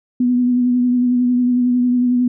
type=tone with vibrato; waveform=sine; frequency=246.9 Hz; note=B3; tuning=in tune; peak=-12 dBFS; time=0.2-2.28 s; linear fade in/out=5 ms; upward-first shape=triangle; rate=11 Hz; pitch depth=30 cents each way; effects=none